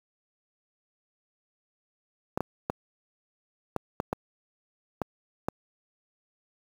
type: clicks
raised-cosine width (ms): 1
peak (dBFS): -13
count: 8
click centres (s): 2.375 / 2.406 / 2.699 / 3.763 / 4.001 / 4.129 / 5.017 / 5.485
effects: high-pass 80 Hz 12 dB/octave + 7-bit